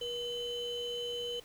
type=ring-modulated tone; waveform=triangle; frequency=1760 Hz; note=A6; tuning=in tune; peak=-30 dBFS; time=0.01-1.4 s; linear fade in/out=5 ms; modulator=1280 Hz; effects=pink hiss -57 dBFS RMS until 1.44 s